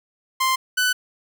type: tone pair in turn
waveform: sawtooth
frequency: 1046.5 / 1497.2 Hz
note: C6 / F#6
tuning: 0 / +20 cents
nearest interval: tritone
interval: 620 cents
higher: second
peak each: -14 dBFS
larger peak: neither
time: 0.4-0.56 / 0.77-0.93 s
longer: neither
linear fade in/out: 10 ms
effects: none